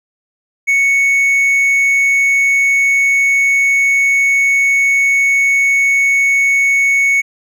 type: tone with hard clipping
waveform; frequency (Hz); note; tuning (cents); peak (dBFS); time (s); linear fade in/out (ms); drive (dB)
triangle; 2217; C#7; 0; -10; 0.67-7.22; 20; 6
effects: none